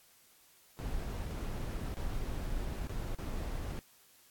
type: noise with dropouts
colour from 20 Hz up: brown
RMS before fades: -37 dBFS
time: 0.79-3.79 s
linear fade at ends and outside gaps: 0 ms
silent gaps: 1.943-1.97 / 2.498-2.503 / 2.872-2.895 / 3.148-3.186 s
effects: white hiss -63 dBFS RMS until 4.3 s + AAC 64 kbps